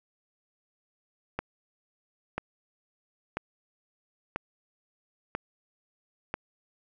click train, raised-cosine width 0.5 ms, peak -15 dBFS, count 6, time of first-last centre 1.39-6.34 s, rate 1.01 Hz, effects none

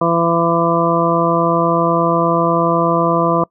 harmonic tone, 168.2 Hz, E3, 35 cents sharp, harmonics 1 / 2 / 3 / 4 / 6 / 7, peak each -19 / -19 / -19 / -19 / -19 / -19 dBFS, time 0.01-3.44 s, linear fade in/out 5 ms, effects noise-tail reverb RT60 0.1 s tail -24 dB re dry

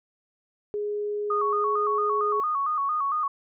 sine tone with pitch glide, 415.3 to 418.9 Hz, G#4 to G#4, 0 to +15 cents, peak -26 dBFS, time 0.74-2.4 s, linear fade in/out 0 ms, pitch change +15 cents, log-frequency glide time 1.59-1.66 s
sine tone with vibrato, 1170 Hz, D6, 7 cents flat, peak -23 dBFS, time 1.3-3.28 s, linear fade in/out 5 ms, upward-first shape square, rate 4.4 Hz, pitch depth 88 cents each way
effects none

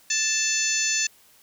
harmonic tone, 880 Hz, A5, in tune, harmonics 2 / 3 / 4 / 5 / 6 / 7 / 8, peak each -31 / -28 / -34 / -31 / -32 / -26 / -28 dBFS, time 0.1-1.07 s, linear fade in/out 5 ms, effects white hiss -56 dBFS RMS until 1.42 s

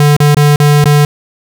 square tone with dropouts, 146.83 Hz, D3, in tune, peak -5 dBFS, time 0-1.05 s, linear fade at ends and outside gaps 2 ms, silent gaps 0.166-0.202 / 0.347-0.368 / 0.56-0.6 / 0.842-0.856 s, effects none

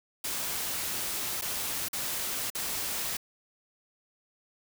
white noise with dropouts, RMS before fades -33 dBFS, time 0.24-3.17 s, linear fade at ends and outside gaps 5 ms, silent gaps 1.413-1.42 / 1.885-1.93 / 2.502-2.549 s, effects none

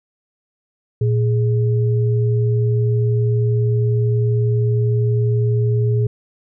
sine tone pair together, 116.27 / 415.3 Hz, A#2 / G#4, -4 / 0 cents, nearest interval octave + minor seventh, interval 2204 cents, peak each -14 / -23 dBFS, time 1.01-6.07 s, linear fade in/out 5 ms, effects none

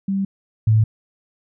sine tone pair in turn, 195.2 / 109.55 Hz, G3 / A2, -7 / -7 cents, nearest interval minor seventh, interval 1000 cents, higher first, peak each -18 / -11 dBFS, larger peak second, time 0.08-0.25 / 0.67-0.84 s, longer neither, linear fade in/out 5 ms, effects none

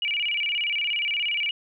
sine tone with vibrato, 2592 Hz, E7, 30 cents flat, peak -23 dBFS, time 0.02-1.51 s, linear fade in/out 2 ms, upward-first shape square, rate 17 Hz, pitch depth 190 cents each way, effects none

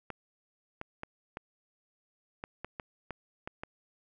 clicks, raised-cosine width 0.5 ms, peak -23 dBFS, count 10, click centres 0.103 / 0.814 / 1.034 / 1.371 / 2.439 / 2.646 / 2.798 / 3.107 / 3.475 / 3.635 s, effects none

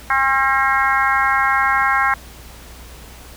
harmonic tone with a mistuned harmonic, 268.5 Hz, C4, 45 cents sharp, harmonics 3 / 4 / 5 / 6 / 7 / 8, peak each -21 / -19 / -20 / -20 / -23 / -24 dBFS, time 0.1-2.14 s, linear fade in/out 2 ms, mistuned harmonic 5, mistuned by +16 cents, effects added 60 Hz sine -39 dBFS peak until 3.36 s + pink hiss -41 dBFS RMS until 3.36 s

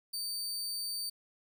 sawtooth tone, 4600 Hz, D8, 37 cents flat, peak -32 dBFS, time 0.13-1.1 s, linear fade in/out 10 ms, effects none

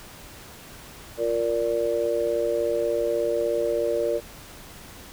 harmonic tone, 116.54 Hz, A#2, in tune, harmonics 3 / 4 / 5, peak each -29 / -25 / -25 dBFS, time 1.17-4.21 s, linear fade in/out 50 ms, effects pink hiss -44 dBFS RMS until 5.12 s

